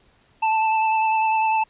square tone with vibrato, 880 Hz, A5, in tune, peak -18 dBFS, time 0.42-1.64 s, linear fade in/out 10 ms, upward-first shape sine, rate 10 Hz, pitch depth 16 cents each way, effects pink hiss -59 dBFS RMS until 1.69 s + resampled to 8000 Hz

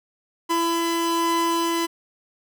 45% pulse tone pair together, 335.4 / 1005.1 Hz, E4 / B5, +30 / +30 cents, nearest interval octave + perfect fifth, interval 1900 cents, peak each -23 dBFS, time 0.49-1.87 s, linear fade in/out 20 ms, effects none

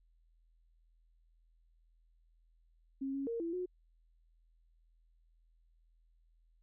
sine tone with pitch steps, 270.5 / 275.2 / 463.6 / 335.1 / 362.7 Hz, C#4 / C#4 / A#4 / E4 / F#4, -42 / -12 / -10 / +29 / -34 cents, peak -35 dBFS, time 3.01-3.66 s, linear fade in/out 10 ms, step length 130 ms, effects added 41 Hz sine -66 dBFS peak until 6.62 s

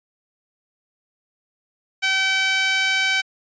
5% pulse tone with band-pass filter, 767 Hz, G5, 38 cents flat, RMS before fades -20 dBFS, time 2.02-3.22 s, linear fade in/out 20 ms, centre 2000 Hz, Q 1.7, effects resampled to 16000 Hz

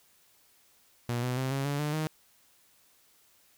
sawtooth tone with pitch steps, 120.2 / 125.52 / 131.08 / 136.88 / 142.94 / 149.27 / 155.88 Hz, B2 / B2 / C3 / C#3 / D3 / D3 / D#3, -46 / +28 / +4 / -22 / -47 / +29 / +4 cents, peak -25 dBFS, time 1.09-2.07 s, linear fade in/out 0 ms, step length 140 ms, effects white hiss -64 dBFS RMS until 3.57 s

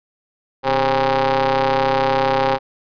sawtooth ring-modulated tone, 137.5 Hz, C#3, 14 cents flat, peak -8 dBFS, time 0.63-2.59 s, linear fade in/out 50 ms, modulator 671 Hz, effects resampled to 11025 Hz

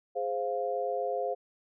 sine chord, F minor, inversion first, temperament equal, 415.3 / 523.3 / 698.5 Hz, Ab4 / C5 / F5, 0 / 0 / 0 cents, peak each -35 / -32 / -33 dBFS, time 0.15-1.35 s, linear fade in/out 20 ms, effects none

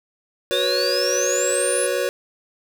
square chord, F# suspended fourth, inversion none, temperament equal with one note detuned, 370 / 489.3 / 554.4 Hz, F#4 / B4 / C#5, 0 / -16 / 0 cents, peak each -27 / -25 / -24 dBFS, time 0.51-2.09 s, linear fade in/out 0 ms
sine exponential sweep, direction up, 3520 to 10548 Hz, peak -22 dBFS, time 0.52-1.87 s, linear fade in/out 10 ms
effects none

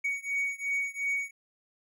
triangle beating tone pair, 2240 / 2242.8 Hz, C#7 / C#7, +18 / +20 cents, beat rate 2.8 Hz, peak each -30 / -31 dBFS, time 0.04-1.31 s, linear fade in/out 10 ms, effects none

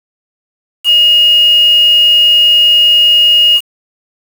sine tone with quantisation, 2865 Hz, F7, 44 cents sharp, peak -4 dBFS, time 0.84-3.61 s, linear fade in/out 50 ms, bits 4, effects none

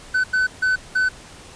triangle tone bursts at uneven times, 1511 Hz, F#6, 36 cents sharp, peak -14 dBFS, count 4, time 0.14-0.24 / 0.33-0.47 / 0.62-0.76 / 0.95-1.09 s, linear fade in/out 10 ms, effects pink hiss -42 dBFS RMS until 1.55 s + resampled to 22050 Hz

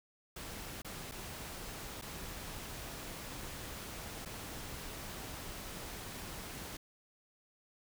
pink noise with dropouts, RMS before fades -45 dBFS, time 0.36-6.77 s, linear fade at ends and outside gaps 5 ms, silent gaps 0.82-0.846 / 1.114-1.119 / 2.014-2.021 / 4.251-4.257 s, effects none

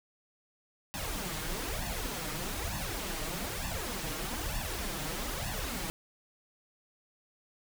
pink noise with flanger, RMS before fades -36 dBFS, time 0.94-5.9 s, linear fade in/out 0 ms, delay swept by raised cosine 1.1 to 6.5 ms, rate 1.1 Hz, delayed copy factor +0.95, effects none

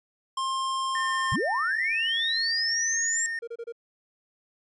square tone, 1061 Hz, C6, 24 cents sharp, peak -27 dBFS, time 0.37-1.36 s, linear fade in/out 5 ms
triangle tone with pitch glide, 1807 to 1830.1 Hz, A6 to A#6, +46 to -32 cents, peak -27 dBFS, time 0.95-3.39 s, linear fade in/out 2 ms, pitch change +22 cents, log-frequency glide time 1.8-2.16 s
sine linear sweep, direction up, 81.7 to 7540 Hz, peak -25 dBFS, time 1.32-3.26 s, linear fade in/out 0 ms
triangle tone bursts, 466.2 Hz, A#4, in tune, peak -31 dBFS, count 4, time 3.42-3.724 s, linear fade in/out 10 ms, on 55 ms, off 28 ms
effects resampled to 24000 Hz

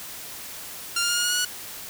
10% pulse tone with pitch steps, 1393 / 1405.1 / 1417.3 / 1429.7 / 1442.1 / 1454.7 / 1467.3 Hz, F6 / F6 / F6 / F6 / F#6 / F#6 / F#6, -5 / +10 / +25 / +40 / -45 / -30 / -15 cents, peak -13 dBFS, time 0.96-1.45 s, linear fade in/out 5 ms, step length 70 ms, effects white hiss -38 dBFS RMS until 1.89 s

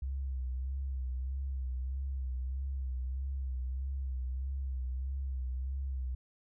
sine tone with vibrato, 65.41 Hz, C2, in tune, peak -33 dBFS, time 0.02-6.15 s, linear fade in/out 5 ms, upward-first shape sine, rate 1.6 Hz, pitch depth 61 cents each way, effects none

